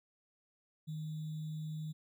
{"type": "tone with sample-and-hold", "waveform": "sine", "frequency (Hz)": 155.56, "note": "D#3", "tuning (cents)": 0, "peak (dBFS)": -38, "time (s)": [0.87, 1.93], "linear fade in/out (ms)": 20, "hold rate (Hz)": 3675, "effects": []}